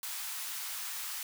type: high-pass noise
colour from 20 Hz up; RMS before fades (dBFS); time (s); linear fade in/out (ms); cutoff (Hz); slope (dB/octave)
white; -39; 0.03-1.23; 2; 870; 24
effects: none